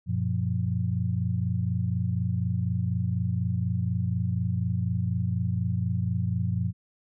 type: tone cluster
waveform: sine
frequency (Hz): 95.2 / 119.3 / 175.3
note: F#2 / A#2 / F3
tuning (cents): +50 / +41 / +7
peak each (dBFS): -28 / -28 / -30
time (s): 0.06-6.73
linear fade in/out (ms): 50
effects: none